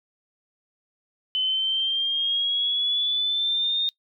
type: exponential sweep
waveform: sine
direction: up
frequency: 3032 to 3678 Hz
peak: -21 dBFS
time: 1.35-3.89 s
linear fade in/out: 0 ms
effects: noise-tail reverb RT60 0.1 s tail -22 dB re dry